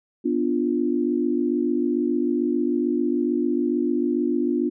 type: chord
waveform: sine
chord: B diminished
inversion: none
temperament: equal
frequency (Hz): 246.9 / 293.7 / 349.2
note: B3 / D4 / F4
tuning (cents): 0 / 0 / 0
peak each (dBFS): -24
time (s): 0.24-4.7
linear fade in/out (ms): 20
effects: none